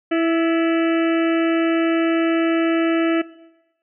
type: harmonic tone with a mistuned harmonic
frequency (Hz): 329.6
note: E4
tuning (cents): 0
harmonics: 1 / 2 / 4 / 5 / 6 / 7 / 8 / 9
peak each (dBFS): -17 / -23 / -29 / -31 / -33 / -34 / -35 / -36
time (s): 0.11-3.22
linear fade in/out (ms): 10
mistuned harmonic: 5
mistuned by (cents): +53
effects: noise-tail reverb RT60 1.0 s tail -20 dB re dry